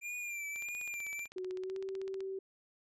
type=tone with vibrato; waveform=square; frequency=2382 Hz; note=D7; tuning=24 cents sharp; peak=-39 dBFS; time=0.01-1.28 s; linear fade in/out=50 ms; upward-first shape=triangle; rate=1.6 Hz; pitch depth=60 cents each way
type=click train; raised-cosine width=0.2 ms; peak=-34 dBFS; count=27; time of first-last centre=0.56-2.206 s; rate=15.8 Hz
type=tone with pitch glide; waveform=sine; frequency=370 to 384.4 Hz; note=F#4 to G4; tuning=0 to -34 cents; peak=-37 dBFS; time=1.36-2.39 s; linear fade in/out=5 ms; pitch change=+66 cents; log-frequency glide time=1.57-1.79 s
effects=low-pass 12000 Hz 12 dB/octave